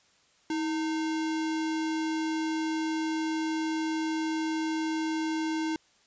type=tone with sample-and-hold; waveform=sine; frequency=318.4 Hz; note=D#4; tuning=40 cents sharp; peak=-27 dBFS; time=0.5-5.76 s; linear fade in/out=2 ms; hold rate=1225 Hz; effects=white hiss -64 dBFS RMS until 6.06 s + resampled to 16000 Hz